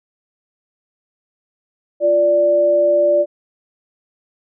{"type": "tone pair together", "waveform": "sine", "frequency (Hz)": [347.7, 586], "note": ["F4", "D5"], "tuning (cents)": [-8, -4], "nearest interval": "major sixth", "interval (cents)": 904, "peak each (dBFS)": [-21, -11], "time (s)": [2, 3.26], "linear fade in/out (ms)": 50, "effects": []}